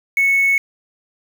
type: tone with quantisation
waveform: sine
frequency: 2206 Hz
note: C#7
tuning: 9 cents flat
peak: -12 dBFS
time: 0.17-0.58 s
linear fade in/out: 2 ms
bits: 5
effects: none